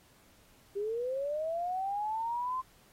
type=linear sweep; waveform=sine; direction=up; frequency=392 to 1046.5 Hz; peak=-31 dBFS; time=0.75-2.62 s; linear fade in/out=20 ms; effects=pink hiss -63 dBFS RMS until 2.92 s + AAC 48 kbps